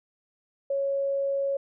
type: tone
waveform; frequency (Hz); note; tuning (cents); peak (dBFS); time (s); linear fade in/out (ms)
sine; 553; C#5; -4; -24; 0.7-1.57; 5
effects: none